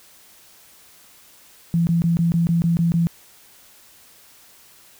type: tone bursts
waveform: sine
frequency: 168.5 Hz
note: E3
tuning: 38 cents sharp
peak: -15 dBFS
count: 9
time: 1.74-3.07 s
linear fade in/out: 0 ms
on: 130 ms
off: 20 ms
effects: white hiss -50 dBFS RMS until 4.99 s